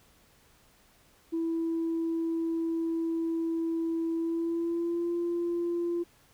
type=tone with pitch glide; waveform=sine; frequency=329.6 to 344 Hz; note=E4 to F4; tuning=0 to -26 cents; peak=-26 dBFS; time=1.32-6.04 s; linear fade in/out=20 ms; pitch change=+74 cents; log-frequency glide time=4.15-5.12 s; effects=tanh soft clip ceiling -24 dBFS + pink hiss -62 dBFS RMS until 6.33 s